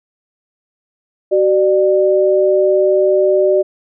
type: tone pair together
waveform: sine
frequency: 378.3 / 596.9 Hz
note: F#4 / D5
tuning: +38 / +28 cents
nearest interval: minor sixth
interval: 790 cents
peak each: -12 dBFS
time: 1.31-3.63 s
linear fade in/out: 20 ms
effects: none